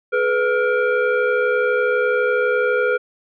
sine tone with frequency modulation, 497 Hz, B4, 11 cents sharp, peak -15 dBFS, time 0.12-2.98 s, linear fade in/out 20 ms, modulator 922 Hz, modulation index 1.2, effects none

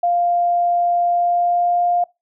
sine tone with pitch glide, 698.5 to 703.4 Hz, F5 to F5, 0 to +12 cents, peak -14 dBFS, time 0.03-2.04 s, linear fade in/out 5 ms, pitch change +12 cents, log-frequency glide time 1.06-1.86 s, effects noise-tail reverb RT60 0.2 s tail -22 dB re dry

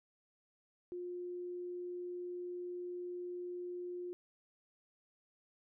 sine tone, 355.5 Hz, F4, 31 cents sharp, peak -40 dBFS, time 0.92-4.13 s, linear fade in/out 0 ms, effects none

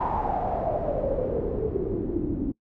pink noise with low-pass filter sweep, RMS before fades -27 dBFS, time 0-2.52 s, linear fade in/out 10 ms, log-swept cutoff 920 to 280 Hz, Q 8, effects noise-tail reverb RT60 0.1 s tail -21 dB re dry

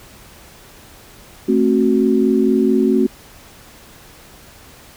sine chord, F# diminished, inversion first, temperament just, 222 / 266.4 / 370 Hz, A3 / C4 / F#4, +16 / +31 / 0 cents, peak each -16 dBFS, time 1.48-3.07 s, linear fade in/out 10 ms, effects pink hiss -43 dBFS RMS until 4.96 s

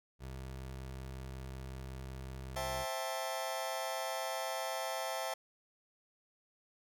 25% pulse tone, 65.41 Hz, C2, in tune, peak -39 dBFS, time 0.19-2.86 s, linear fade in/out 50 ms
sawtooth chord, A minor seventh, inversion first, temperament just, 528 / 660 / 792 / 880 Hz, C5 / E5 / G5 / A5, +16 / +2 / +18 / 0 cents, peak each -38 / -36 / -39 / -39 dBFS, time 2.56-5.34 s, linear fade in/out 5 ms
effects none

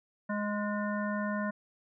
harmonic tone with a mistuned harmonic, 207.7 Hz, G#3, in tune, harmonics 1 / 3 / 5 / 7 / 9, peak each -32 / -37 / -39 / -40 / -42 dBFS, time 0.29-1.51 s, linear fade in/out 10 ms, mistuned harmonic 9, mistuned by -63 cents, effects none

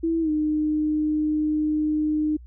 sine tone with pitch glide, 329 to 305.2 Hz, E4 to D#4, -3 to -33 cents, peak -20 dBFS, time 0.03-2.37 s, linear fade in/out 10 ms, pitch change -130 cents, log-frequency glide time 0.21-0.3 s, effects added 60 Hz sine -41 dBFS peak until 2.46 s

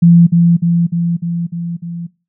sine tone with echo, 170.5 Hz, F3, 41 cents flat, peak -3 dBFS, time 0.02-0.27 s, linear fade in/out 10 ms, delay 300 ms, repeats 6, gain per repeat -3 dB, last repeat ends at 2.07 s, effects noise-tail reverb RT60 0.3 s tail -21 dB re dry

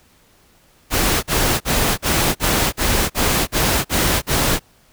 pink noise bursts, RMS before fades -17 dBFS, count 10, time 0.9-4.596 s, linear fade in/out 50 ms, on 330 ms, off 44 ms, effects pink hiss -54 dBFS RMS until 4.92 s

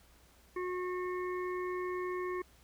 harmonic tone, 363 Hz, F#4, 33 cents flat, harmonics 1 / 3 / 5 / 6, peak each -35 / -41 / -47 / -49 dBFS, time 0.56-2.42 s, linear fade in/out 5 ms, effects added 60 Hz sine -64 dBFS peak until 2.63 s + pink hiss -64 dBFS RMS until 2.63 s

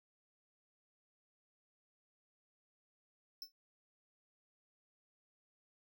square tone with exponential decay, 5310 Hz, E8, 12 cents sharp, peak -40 dBFS, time 3.42-3.52 s, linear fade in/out 1 ms, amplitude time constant 20 ms, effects none

